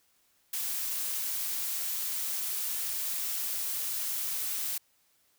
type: noise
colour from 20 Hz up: blue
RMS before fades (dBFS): -33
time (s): 0.53-4.78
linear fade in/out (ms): 5
effects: white hiss -69 dBFS RMS until 5.38 s